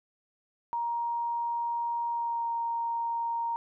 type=tone with pitch glide; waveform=sine; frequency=940 to 930.8 Hz; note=A#5 to A#5; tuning=+14 to -3 cents; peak=-28 dBFS; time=0.73-3.56 s; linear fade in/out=0 ms; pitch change=-17 cents; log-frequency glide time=2.1-2.48 s; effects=none